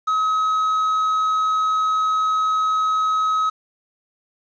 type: tone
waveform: triangle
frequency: 1276 Hz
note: D#6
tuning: 43 cents sharp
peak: -15 dBFS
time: 0.07-3.5 s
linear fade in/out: 10 ms
effects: resampled to 16000 Hz + 8-bit